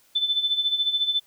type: tone with tremolo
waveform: sine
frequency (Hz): 3520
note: A7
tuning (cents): 0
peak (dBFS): -18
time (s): 0.15-1.2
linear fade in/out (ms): 10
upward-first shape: sine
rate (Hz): 14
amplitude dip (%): 70
effects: white hiss -60 dBFS RMS until 1.26 s